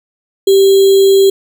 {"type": "tone with sample-and-hold", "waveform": "sine", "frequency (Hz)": 390, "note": "G4", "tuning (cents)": -9, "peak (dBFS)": -4, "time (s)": [0.47, 1.3], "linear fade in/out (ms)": 5, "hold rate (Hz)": 3675, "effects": []}